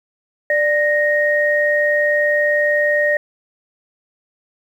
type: tone pair together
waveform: sine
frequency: 591.6 / 1864.7 Hz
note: D5 / A#6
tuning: +13 / 0 cents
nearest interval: octave + minor sixth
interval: 1987 cents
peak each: -16 dBFS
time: 0.5-3.17 s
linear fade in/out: 2 ms
effects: 8-bit